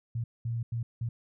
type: tone bursts at uneven times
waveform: sine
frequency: 116.54 Hz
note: A#2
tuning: in tune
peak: -29 dBFS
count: 4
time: 0.15-0.24 / 0.45-0.63 / 0.72-0.83 / 1.01-1.09 s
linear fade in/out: 5 ms
effects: none